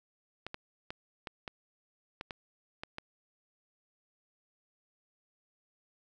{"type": "clicks", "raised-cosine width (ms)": 0.3, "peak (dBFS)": -23, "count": 9, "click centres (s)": [0.466, 0.544, 0.905, 1.272, 1.478, 2.211, 2.308, 2.835, 2.984], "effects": []}